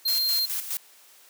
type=tone; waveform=square; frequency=4186 Hz; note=C8; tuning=in tune; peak=-23 dBFS; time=0.05-0.46 s; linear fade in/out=10 ms
type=noise with tremolo; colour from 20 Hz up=blue; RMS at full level=-29 dBFS; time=0.08-0.77 s; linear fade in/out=0 ms; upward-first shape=square; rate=4.8 Hz; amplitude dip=60%
effects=white hiss -54 dBFS RMS until 1.29 s + high-pass 400 Hz 12 dB/octave